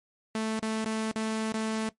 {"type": "tone with dropouts", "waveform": "sawtooth", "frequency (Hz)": 220, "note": "A3", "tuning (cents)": 0, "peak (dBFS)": -24, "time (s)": [0.35, 1.89], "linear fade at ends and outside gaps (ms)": 2, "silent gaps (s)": [[0.594, 0.626], [0.845, 0.858], [1.115, 1.158], [1.522, 1.541]], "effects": ["noise-tail reverb RT60 0.1 s tail -17 dB re dry", "MP3 48 kbps"]}